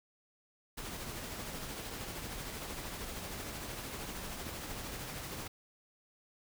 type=noise with tremolo; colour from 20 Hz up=pink; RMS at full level=-41 dBFS; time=0.77-5.48 s; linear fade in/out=10 ms; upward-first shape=triangle; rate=13 Hz; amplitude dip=35%; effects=none